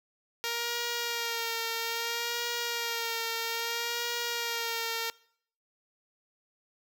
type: tone with vibrato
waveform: 5% pulse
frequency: 466.2 Hz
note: A#4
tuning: in tune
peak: -19 dBFS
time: 0.44-5.1 s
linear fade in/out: 0 ms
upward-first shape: sine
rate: 0.61 Hz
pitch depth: 31 cents each way
effects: noise-tail reverb RT60 0.6 s tail -22 dB re dry